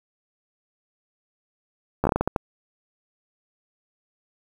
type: slowing click train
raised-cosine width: 1 ms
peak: -7 dBFS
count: 9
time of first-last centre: 2.04-2.362 s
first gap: 13 ms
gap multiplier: 1.31
effects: 7-bit